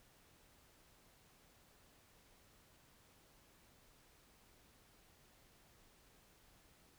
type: silence
effects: pink hiss -68 dBFS RMS until 6.98 s